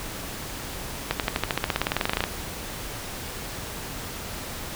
accelerating click train, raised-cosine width 0.3 ms, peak -6 dBFS, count 21, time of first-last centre 1.11-2.239 s, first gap 88 ms, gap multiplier 0.95, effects pink hiss -35 dBFS RMS until 4.75 s

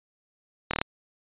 slowing click train, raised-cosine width 0.3 ms, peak -9 dBFS, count 5, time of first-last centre 0.71-0.815 s, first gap 25 ms, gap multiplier 1.03, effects resampled to 8000 Hz

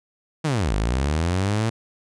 sawtooth linear two-way sweep, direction down then up, 164.81 to 48.38 to 115.6 Hz, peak -16 dBFS, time 0.44-1.7 s, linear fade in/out 10 ms, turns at 0.73 s, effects resampled to 22050 Hz

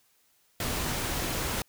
pink noise, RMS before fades -31 dBFS, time 0.6-1.62 s, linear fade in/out 2 ms, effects white hiss -67 dBFS RMS until 1.68 s

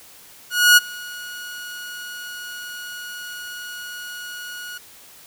sawtooth tone with ADSR envelope, 1452 Hz, F#6, 33 cents flat, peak -4 dBFS, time 0.5-4.78 s, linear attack 270 ms, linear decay 23 ms, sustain -24 dB, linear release 6 ms, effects white hiss -46 dBFS RMS until 5.26 s

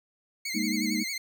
20% pulse tone with vibrato, 2149 Hz, C7, 46 cents sharp, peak -26 dBFS, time 0.45-1.18 s, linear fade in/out 5 ms, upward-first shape sine, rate 11 Hz, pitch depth 81 cents each way
sine chord, Ab suspended second, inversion none, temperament equal with one note detuned, 204.2 / 233.1 / 311.1 Hz, Ab3 / Bb3 / Eb4, -29 / 0 / 0 cents, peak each -31 dBFS, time 0.54-1.04 s, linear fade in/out 20 ms
effects none

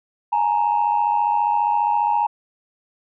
sine tone pair together, 837.5 / 932.3 Hz, G#5 / A#5, +14 / 0 cents, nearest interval major second, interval 186 cents, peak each -18 dBFS, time 0.32-2.27 s, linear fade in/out 10 ms, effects tanh soft clip ceiling -11 dBFS

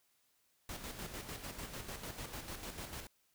pink noise with tremolo, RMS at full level -44 dBFS, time 0.69-3.07 s, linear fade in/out 2 ms, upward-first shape square, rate 6.7 Hz, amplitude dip 50%, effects white hiss -75 dBFS RMS until 3.34 s

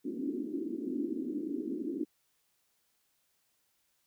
pink band-pass noise, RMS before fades -36 dBFS, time 0.04-2.05 s, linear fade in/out 20 ms, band 250 to 340 Hz, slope 48 dB/octave, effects white hiss -75 dBFS RMS until 4.06 s

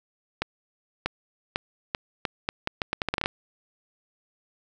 accelerating click train, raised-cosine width 0.3 ms, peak -9 dBFS, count 16, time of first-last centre 0.42-3.259 s, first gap 640 ms, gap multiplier 0.78, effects none

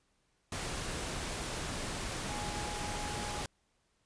sine tone in noise, 832 Hz, G#5, 3 cents sharp, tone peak -42 dBFS, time 2.29-3.41 s, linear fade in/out 2 ms, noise pink, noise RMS -38 dBFS, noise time 0.52-3.46 s, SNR -7 dB, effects pink hiss -75 dBFS RMS until 4.05 s + resampled to 22050 Hz

